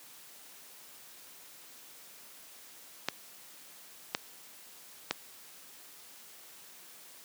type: clicks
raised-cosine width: 0.2 ms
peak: -11 dBFS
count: 3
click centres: 3.086 / 4.149 / 5.11 s
effects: white hiss -53 dBFS RMS until 7.24 s + high-pass 150 Hz 12 dB/octave